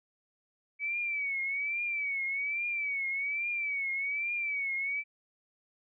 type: tone with vibrato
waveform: sine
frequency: 2277 Hz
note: C#7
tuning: 46 cents sharp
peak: -30 dBFS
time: 0.79-5.04 s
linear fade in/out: 50 ms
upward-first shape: triangle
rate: 1.2 Hz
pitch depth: 110 cents each way
effects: none